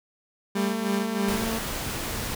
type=tone with tremolo; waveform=30% pulse; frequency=198.5 Hz; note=G3; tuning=22 cents sharp; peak=-21 dBFS; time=0.55-1.45 s; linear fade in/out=5 ms; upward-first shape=sine; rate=3.2 Hz; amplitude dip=65%
type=tone; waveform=sawtooth; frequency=225 Hz; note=A3; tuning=39 cents sharp; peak=-24 dBFS; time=0.56-1.59 s; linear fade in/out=10 ms
type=noise; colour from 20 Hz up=pink; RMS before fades=-31 dBFS; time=1.28-2.35 s; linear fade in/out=5 ms
effects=none